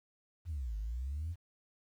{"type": "exponential two-way sweep", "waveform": "sine", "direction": "down then up", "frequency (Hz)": [89, 50.3, 89], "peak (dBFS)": -34, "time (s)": [0.45, 1.36], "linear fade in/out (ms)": 50, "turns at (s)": 0.77, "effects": ["tanh soft clip ceiling -32 dBFS", "11-bit"]}